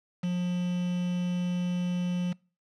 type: tone with quantisation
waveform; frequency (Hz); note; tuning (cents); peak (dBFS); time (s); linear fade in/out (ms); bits
triangle; 178.1; F3; +34; -24; 0.23-2.33; 10; 7
effects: noise-tail reverb RT60 0.4 s tail -26 dB re dry + low-pass 5000 Hz 12 dB/octave